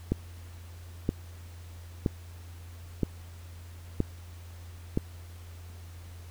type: click train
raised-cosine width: 3 ms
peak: -12 dBFS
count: 6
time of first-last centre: 0.12-4.974 s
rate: 1.03 Hz
effects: added 86 Hz sine -43 dBFS peak until 6.3 s + pink hiss -55 dBFS RMS until 6.3 s